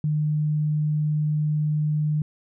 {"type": "tone", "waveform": "sine", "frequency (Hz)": 151.5, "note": "D#3", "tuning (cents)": -46, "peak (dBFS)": -20, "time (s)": [0.04, 2.22], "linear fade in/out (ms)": 2, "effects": []}